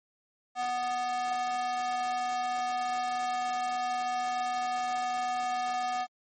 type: tone with high-pass filter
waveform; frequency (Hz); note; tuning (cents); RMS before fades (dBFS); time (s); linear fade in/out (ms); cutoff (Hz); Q
square; 246.9; B3; 0; -31; 0.55-6.07; 50; 830; 4.5
effects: MP3 32 kbps